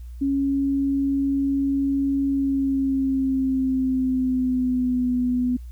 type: tone with pitch glide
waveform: sine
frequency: 275.8 to 248.6 Hz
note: C#4 to B3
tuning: -9 to +12 cents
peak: -19 dBFS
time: 0.21-5.57 s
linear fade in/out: 10 ms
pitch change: -179 cents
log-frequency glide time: 2.27-5.12 s
effects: added 60 Hz sine -34 dBFS peak until 5.71 s + white hiss -62 dBFS RMS until 5.71 s